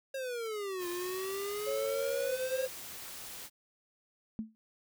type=exponential two-way sweep; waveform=square; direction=down then up; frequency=545 to 347.9 to 545 Hz; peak=-36 dBFS; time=0.14-2.66 s; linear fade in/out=5 ms; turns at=0.88 s
type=noise; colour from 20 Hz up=white; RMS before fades=-45 dBFS; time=0.78-3.5 s; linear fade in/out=50 ms
type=tone with pitch glide; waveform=sine; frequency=549 to 515.2 Hz; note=C#5 to C5; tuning=-17 to -27 cents; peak=-32 dBFS; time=1.66-2.68 s; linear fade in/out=20 ms; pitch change=-110 cents; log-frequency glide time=2.26-2.35 s
type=tone with exponential decay; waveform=sine; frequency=220 Hz; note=A3; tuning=in tune; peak=-30 dBFS; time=4.39-4.55 s; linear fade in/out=0 ms; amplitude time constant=34 ms
effects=none